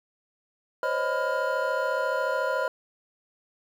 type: tone cluster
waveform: triangle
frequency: 514 / 548 / 621 / 1000 / 1411 Hz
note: C5 / C#5 / D#5 / B5 / F6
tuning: -31 / -20 / -3 / +21 / +17 cents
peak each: -29 dBFS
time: 0.83-2.68 s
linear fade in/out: 2 ms
effects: 9-bit